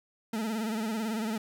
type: tone with vibrato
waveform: 40% pulse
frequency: 220 Hz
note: A3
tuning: in tune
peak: -29 dBFS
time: 0.33-1.38 s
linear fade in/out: 5 ms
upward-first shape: sine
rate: 18 Hz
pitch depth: 79 cents each way
effects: none